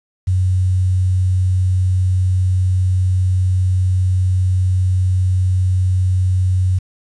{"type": "tone with quantisation", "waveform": "sine", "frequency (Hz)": 92.5, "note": "F#2", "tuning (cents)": 0, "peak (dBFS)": -12, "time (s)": [0.27, 6.79], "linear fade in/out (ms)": 10, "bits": 7, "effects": ["resampled to 24000 Hz"]}